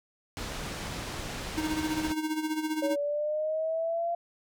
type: low-pass noise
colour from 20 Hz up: pink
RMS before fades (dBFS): -37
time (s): 0.37-2.12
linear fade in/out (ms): 0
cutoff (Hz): 7600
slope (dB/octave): 12
type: tone with tremolo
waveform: square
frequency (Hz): 311.1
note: D#4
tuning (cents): 0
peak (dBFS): -27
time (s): 1.57-2.96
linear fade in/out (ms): 10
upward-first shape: sine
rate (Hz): 15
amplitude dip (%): 65
type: linear sweep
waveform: sine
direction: up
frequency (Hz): 558 to 689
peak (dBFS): -27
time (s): 2.82-4.15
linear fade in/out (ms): 5
effects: none